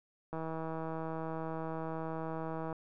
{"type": "click train", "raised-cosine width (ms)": 1, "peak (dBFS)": -26, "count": 387, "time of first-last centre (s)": [0.33, 2.728], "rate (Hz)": 161, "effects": []}